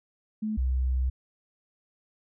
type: tone pair in turn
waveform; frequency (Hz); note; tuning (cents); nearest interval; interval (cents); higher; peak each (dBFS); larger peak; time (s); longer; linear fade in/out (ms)
sine; 215.6 / 64.1; A3 / C2; -35 / -35; octave + major sixth; 2100; first; -27 / -23; second; 0.42-0.57 / 0.57-1.1; second; 10
effects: none